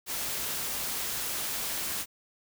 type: noise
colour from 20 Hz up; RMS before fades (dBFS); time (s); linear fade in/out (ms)
white; -33; 0.06-2.06; 50
effects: none